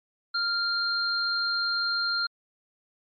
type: tone pair together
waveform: sine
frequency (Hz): 1395 / 4189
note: F6 / C8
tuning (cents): -2 / +1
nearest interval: octave + perfect fifth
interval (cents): 1903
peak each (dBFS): -27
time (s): 0.34-2.27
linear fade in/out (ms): 10
effects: MP3 32 kbps